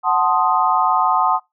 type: chord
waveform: sine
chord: F# diminished seventh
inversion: none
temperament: equal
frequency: 740 / 880 / 1046.5 / 1244.5 Hz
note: F#5 / A5 / C6 / Eb6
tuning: 0 / 0 / 0 / 0 cents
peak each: -19 dBFS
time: 0.03-1.4 s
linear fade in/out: 50 ms
effects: noise-tail reverb RT60 0.2 s tail -25 dB re dry